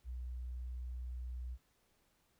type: tone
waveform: sine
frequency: 61.74 Hz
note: B1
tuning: in tune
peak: -40 dBFS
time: 0.04-1.58 s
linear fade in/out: 50 ms
effects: pink hiss -75 dBFS RMS until 2.39 s